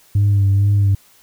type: tone with vibrato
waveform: sine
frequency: 100 Hz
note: G2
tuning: 35 cents sharp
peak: -9 dBFS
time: 0.15-0.95 s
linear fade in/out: 5 ms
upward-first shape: sine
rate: 2.2 Hz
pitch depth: 33 cents each way
effects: tanh soft clip ceiling -9 dBFS + white hiss -51 dBFS RMS until 1.22 s